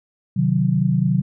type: chord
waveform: sine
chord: C diminished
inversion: none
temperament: equal with one note detuned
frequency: 130.81 / 154.85 / 185 Hz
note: C3 / Eb3 / Gb3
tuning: 0 / -8 / 0 cents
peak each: -20 / -20 / -19 dBFS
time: 0.36-1.22 s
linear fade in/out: 10 ms
effects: none